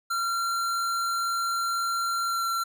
square tone with pitch glide, 1371 to 1360 Hz, F6 to F6, -32 to -46 cents, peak -26 dBFS, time 0.1-2.64 s, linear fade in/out 10 ms, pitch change -14 cents, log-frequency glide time 2.25-2.48 s, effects none

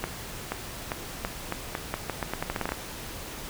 accelerating click train, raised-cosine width 0.5 ms, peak -13 dBFS, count 17, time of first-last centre 0.04-2.72 s, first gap 480 ms, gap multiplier 0.83, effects pink hiss -39 dBFS RMS until 3.49 s

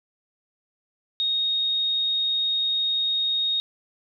sine tone, 3729 Hz, A#7, in tune, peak -21 dBFS, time 1.2-3.6 s, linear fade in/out 0 ms, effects none

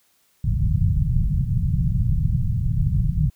white low-pass noise, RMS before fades -20 dBFS, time 0.44-3.3 s, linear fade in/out 5 ms, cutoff 160 Hz, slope 48 dB/octave, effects white hiss -63 dBFS RMS until 3.35 s

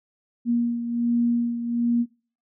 sine beating tone pair, 236.7 / 238 Hz, A#3 / A#3, +27 / +36 cents, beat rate 1.3 Hz, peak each -21 / -28 dBFS, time 0.45-2.06 s, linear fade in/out 50 ms, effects noise-tail reverb RT60 0.4 s tail -21 dB re dry

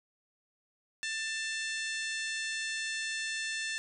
harmonic tone with a mistuned harmonic, 888 Hz, A5, 16 cents sharp, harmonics 2 / 3 / 4 / 5 / 6 / 7 / 8 / 9 / 10, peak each -36 / -40 / -42 / -44 / -46 / -47 / -48 / -49 / -50 dBFS, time 1.03-3.78 s, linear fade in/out 0 ms, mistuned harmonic 5, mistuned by -52 cents, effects none

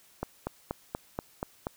click train, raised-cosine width 1 ms, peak -17 dBFS, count 7, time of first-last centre 0.23-1.669 s, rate 4.17 Hz, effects white hiss -60 dBFS RMS until 1.76 s

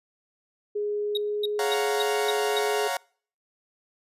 sine tone with pitch glide, 415.3 to 420.6 Hz, G#4 to G#4, 0 to +22 cents, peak -25 dBFS, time 0.75-2.88 s, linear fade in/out 10 ms, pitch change +22 cents, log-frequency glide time 1-2.15 s
triangle tone bursts, 3781 Hz, A#7, 24 cents sharp, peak -24 dBFS, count 6, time 1.15-2.588 s, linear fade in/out 2 ms, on 23 ms, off 260 ms
sawtooth chord, Gb major seventh, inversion second, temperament equal, 554.4 / 698.5 / 740 / 932.3 Hz, Db5 / F5 / Gb5 / Bb5, 0 / 0 / 0 / 0 cents, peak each -28 dBFS, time 1.59-2.97 s, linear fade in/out 2 ms
effects noise-tail reverb RT60 0.5 s tail -26 dB re dry + resampled to 32000 Hz

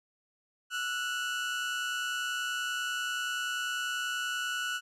30% pulse tone pair together, 1340 / 1470.3 Hz, E6 / F#6, +28 / -11 cents, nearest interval major second, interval 161 cents, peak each -37 / -29 dBFS, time 0.7-4.81 s, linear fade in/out 50 ms, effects low-pass 10000 Hz 12 dB/octave

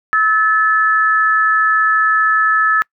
sine tone pair together, 1299 / 1734 Hz, E6 / A6, -26 / -26 cents, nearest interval perfect fourth, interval 500 cents, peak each -13 dBFS, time 0.13-2.82 s, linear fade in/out 0 ms, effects noise-tail reverb RT60 0.1 s tail -26 dB re dry

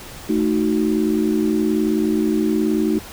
sine chord, D# diminished, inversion second, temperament equal, 220 / 311.1 / 370 Hz, A3 / D#4 / F#4, 0 / 0 / 0 cents, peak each -20 / -19 / -22 dBFS, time 0.29-2.99 s, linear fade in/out 5 ms, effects pink hiss -37 dBFS RMS until 3.12 s

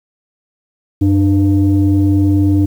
sine tone pair together, 94 / 298.4 Hz, F#2 / D4, +28 / +28 cents, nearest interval octave + minor sixth, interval 2000 cents, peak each -10 dBFS, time 1.01-2.66 s, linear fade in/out 10 ms, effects tanh soft clip ceiling -4 dBFS + 7-bit

